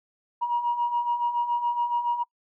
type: beating tone pair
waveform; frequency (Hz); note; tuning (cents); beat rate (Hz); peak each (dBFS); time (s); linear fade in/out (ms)
sine; 950 / 957.1; A#5 / A#5; +33 / +45; 7.1; -29 / -23; 0.41-2.24; 20
effects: noise-tail reverb RT60 0.1 s tail -26 dB re dry + tanh soft clip ceiling -17 dBFS